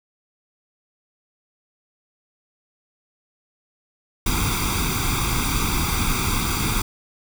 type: noise with comb filter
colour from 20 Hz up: pink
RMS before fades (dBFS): -22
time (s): 4.26-6.82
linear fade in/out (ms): 5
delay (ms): 0.84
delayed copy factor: +0.9
effects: none